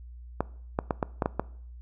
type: clicks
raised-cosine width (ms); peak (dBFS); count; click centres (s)
1; -11; 7; 0.406 / 0.789 / 0.908 / 1.028 / 1.222 / 1.259 / 1.396
effects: noise-tail reverb RT60 0.6 s tail -21 dB re dry + added 60 Hz sine -42 dBFS peak until 1.81 s